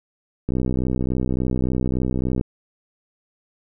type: click train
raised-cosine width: 3 ms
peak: -10 dBFS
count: 123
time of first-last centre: 0.49-2.411 s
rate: 63.5 Hz
effects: none